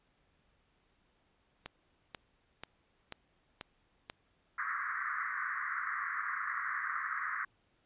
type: click train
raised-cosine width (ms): 0.2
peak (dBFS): -23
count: 6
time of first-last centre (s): 1.66-4.099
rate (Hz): 2.05
type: band-pass noise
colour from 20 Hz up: pink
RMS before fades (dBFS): -37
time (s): 4.58-7.45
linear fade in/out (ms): 5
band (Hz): 1100 to 2000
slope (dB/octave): 96
effects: pink hiss -73 dBFS RMS until 7.85 s + resampled to 8000 Hz